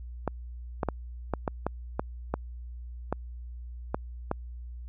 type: clicks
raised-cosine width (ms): 1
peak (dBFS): -13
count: 11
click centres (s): 0.277 / 0.832 / 0.887 / 1.337 / 1.478 / 1.666 / 1.995 / 2.34 / 3.126 / 3.945 / 4.314
effects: added 60 Hz sine -38 dBFS peak until 4.88 s